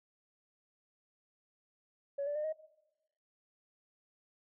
sine tone with pitch steps, 562 / 582.8 / 604.4 / 626.8 Hz, C#5 / D5 / D5 / D#5, +24 / -13 / +50 / +13 cents, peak -32 dBFS, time 2.18-2.528 s, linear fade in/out 10 ms, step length 87 ms, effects noise-tail reverb RT60 0.9 s tail -20 dB re dry + tanh soft clip ceiling -29 dBFS

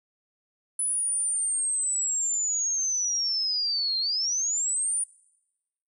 sine linear two-way sweep, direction down then up, 10020 to 4141 to 9590 Hz, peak -24 dBFS, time 0.79-5.04 s, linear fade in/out 5 ms, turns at 3.99 s, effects noise-tail reverb RT60 1.0 s tail -24 dB re dry

